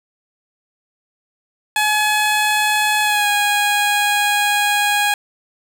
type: tone with pitch glide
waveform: 15% pulse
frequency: 848 to 823.9 Hz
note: G#5 to G#5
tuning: +36 to -14 cents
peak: -8 dBFS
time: 1.76-5.14 s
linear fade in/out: 2 ms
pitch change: -50 cents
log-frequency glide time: 3.02-3.28 s
effects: none